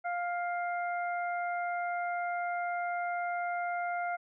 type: harmonic tone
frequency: 702 Hz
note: F5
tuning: 9 cents sharp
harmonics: 1 / 2 / 3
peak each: -32 / -38 / -42 dBFS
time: 0.04-4.17 s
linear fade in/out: 20 ms
effects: none